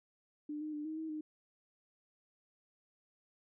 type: tone with pitch steps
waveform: sine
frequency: 298.2 / 306.7 / 297.8 / 313.9 / 318.8 / 307.3 Hz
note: D4 / D#4 / D4 / D#4 / D#4 / D#4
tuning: +27 / -25 / +24 / +15 / +42 / -21 cents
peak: -38 dBFS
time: 0.49-1.21 s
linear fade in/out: 5 ms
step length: 120 ms
effects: none